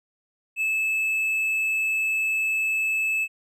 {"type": "tone", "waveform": "triangle", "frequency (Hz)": 2610, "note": "E7", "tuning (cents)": -18, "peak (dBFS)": -20, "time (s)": [0.56, 3.28], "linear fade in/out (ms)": 50, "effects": []}